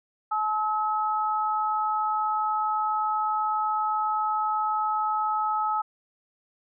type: tone pair together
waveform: sine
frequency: 858.3 / 1286 Hz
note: A5 / E6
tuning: -43 / -43 cents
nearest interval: perfect fifth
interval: 700 cents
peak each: -26 dBFS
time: 0.31-5.82 s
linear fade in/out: 10 ms
effects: none